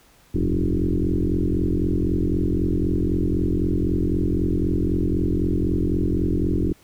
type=tone with frequency modulation; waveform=sine; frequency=136.7 Hz; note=C#3; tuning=24 cents flat; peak=-18 dBFS; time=0.34-6.73 s; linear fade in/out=10 ms; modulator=43.9 Hz; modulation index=5.2; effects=pink hiss -55 dBFS RMS until 6.83 s